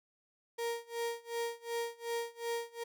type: tone with tremolo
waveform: 35% pulse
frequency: 467.1 Hz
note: A#4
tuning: 3 cents sharp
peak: -31 dBFS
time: 0.58-2.84 s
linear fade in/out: 10 ms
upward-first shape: sine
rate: 2.7 Hz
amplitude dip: 95%
effects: none